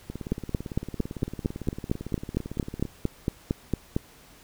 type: two click trains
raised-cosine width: 3 ms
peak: -21 / -11 dBFS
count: 50 / 17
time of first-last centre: 0.1-2.853 / 0.32-3.965 s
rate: 17.8 / 4.39 Hz
effects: pink hiss -53 dBFS RMS until 4.43 s